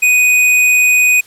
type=tone; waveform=square; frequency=2489 Hz; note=D#7; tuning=in tune; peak=-8 dBFS; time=0.02-1.21 s; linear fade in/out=10 ms; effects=white hiss -44 dBFS RMS until 1.26 s + low-pass 12000 Hz 12 dB/octave